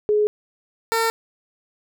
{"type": "tone pair in turn", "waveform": ["sine", "15% pulse"], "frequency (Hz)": [420.7, 453.8], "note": ["G#4", "A#4"], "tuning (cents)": [22, -47], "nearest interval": "minor second", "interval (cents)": 131, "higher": "second", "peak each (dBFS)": [-15, -12], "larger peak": "second", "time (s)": [[0.09, 0.27], [0.92, 1.1]], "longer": "neither", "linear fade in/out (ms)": 0, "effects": []}